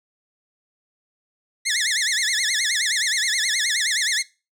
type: tone with vibrato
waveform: 15% pulse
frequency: 1908 Hz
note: A#6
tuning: 40 cents sharp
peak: -13 dBFS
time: 1.65-4.23 s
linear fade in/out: 20 ms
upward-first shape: sine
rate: 9.5 Hz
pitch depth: 220 cents each way
effects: noise-tail reverb RT60 0.3 s tail -21 dB re dry + low-pass 12000 Hz 12 dB/octave